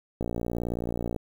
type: click train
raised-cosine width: 2 ms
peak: -17 dBFS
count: 57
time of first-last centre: 0.21-1.162 s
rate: 58.8 Hz
effects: 8-bit